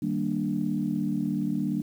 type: chord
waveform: sine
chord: Eb major seventh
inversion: none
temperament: equal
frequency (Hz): 155.56 / 196 / 233.1 / 293.7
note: Eb3 / G3 / Bb3 / D4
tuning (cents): 0 / 0 / 0 / 0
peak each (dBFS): -33 / -29 / -30 / -30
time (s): 0.02-1.82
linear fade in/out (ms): 5
effects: tanh soft clip ceiling -14 dBFS + 9-bit